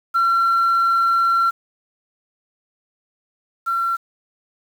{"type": "tone pair in turn", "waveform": "sine", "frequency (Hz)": [1361, 1361], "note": ["F6", "F6"], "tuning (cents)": [-45, -45], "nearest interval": "unison", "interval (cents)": 0, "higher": "neither", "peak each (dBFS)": [-12, -17], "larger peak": "first", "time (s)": [[0.14, 1.51], [3.66, 3.97]], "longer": "first", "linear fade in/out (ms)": 20, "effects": ["tanh soft clip ceiling -12 dBFS", "7-bit"]}